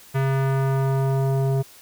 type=tone with low-pass filter sweep; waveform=square; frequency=135 Hz; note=C#3; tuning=45 cents flat; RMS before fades=-21 dBFS; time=0.14-1.63 s; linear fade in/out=20 ms; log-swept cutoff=2000 to 600 Hz; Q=1.2; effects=white hiss -48 dBFS RMS until 1.81 s